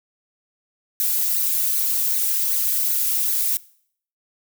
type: noise with flanger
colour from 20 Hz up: violet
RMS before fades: -21 dBFS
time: 1-3.57 s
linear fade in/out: 0 ms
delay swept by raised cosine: 0.47 to 3.97 ms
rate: 2.6 Hz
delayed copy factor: +0.95
effects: noise-tail reverb RT60 0.6 s tail -21 dB re dry